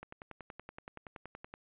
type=click train; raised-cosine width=0.5 ms; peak=-30 dBFS; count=17; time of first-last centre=0.03-1.539 s; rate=10.6 Hz; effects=resampled to 8000 Hz